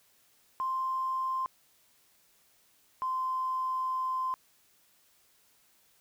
triangle tone pair in turn, 1046.5 / 1036.3 Hz, C6 / C6, 0 / -17 cents, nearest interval unison, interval 17 cents, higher first, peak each -25 dBFS, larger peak neither, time 0.6-1.46 / 3.02-4.34 s, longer second, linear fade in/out 0 ms, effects tanh soft clip ceiling -27 dBFS + white hiss -66 dBFS RMS until 6 s

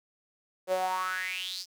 sawtooth tone with high-pass filter sweep, 185 Hz, F#3, in tune, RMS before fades -32 dBFS, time 0.67-1.66 s, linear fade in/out 50 ms, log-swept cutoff 490 to 5300 Hz, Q 7.3, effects 10-bit

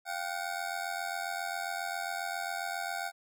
25% pulse ring-modulated tone, 740 Hz, F#5, in tune, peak -27 dBFS, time 0.05-3.12 s, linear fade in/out 50 ms, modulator 43.7 Hz, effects none

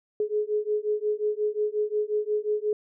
sine beating tone pair, 419.6 / 425.2 Hz, G#4 / G#4, +18 / +41 cents, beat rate 5.6 Hz, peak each -27 dBFS, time 0.2-2.73 s, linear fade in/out 2 ms, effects none

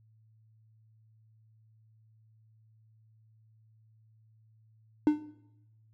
triangle tone with exponential decay, 300.2 Hz, D4, 38 cents sharp, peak -15 dBFS, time 5.07-5.29 s, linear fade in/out 1 ms, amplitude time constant 46 ms, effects noise-tail reverb RT60 0.9 s tail -18 dB re dry + added 110 Hz sine -60 dBFS peak until 5.93 s

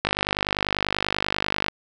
click train, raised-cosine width 0.3 ms, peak -5 dBFS, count 83, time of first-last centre 0.05-1.683 s, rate 50.2 Hz, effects none

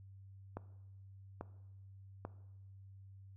click train, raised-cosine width 1 ms, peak -28 dBFS, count 3, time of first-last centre 0.57-2.251 s, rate 1.19 Hz, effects noise-tail reverb RT60 1.0 s tail -17 dB re dry + added 97 Hz sine -53 dBFS peak until 3.36 s

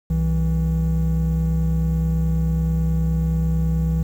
triangle tone pair together, 63.87 / 162.3 Hz, C2 / E3, -41 / -27 cents, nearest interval octave + major third, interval 1614 cents, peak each -18 / -17 dBFS, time 0.1-4.03 s, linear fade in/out 5 ms, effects tanh soft clip ceiling -9 dBFS + 8-bit

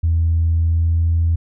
sine tone with pitch glide, 82.5 to 83.22 Hz, E2 to E2, +2 to +17 cents, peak -12 dBFS, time 0.03-1.36 s, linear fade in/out 10 ms, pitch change +15 cents, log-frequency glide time 0.56-1.04 s, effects tanh soft clip ceiling -9 dBFS

